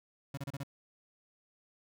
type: tone bursts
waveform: 35% pulse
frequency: 138.59 Hz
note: C#3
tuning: in tune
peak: -35 dBFS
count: 5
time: 0.34-0.634 s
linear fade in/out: 5 ms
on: 34 ms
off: 31 ms
effects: none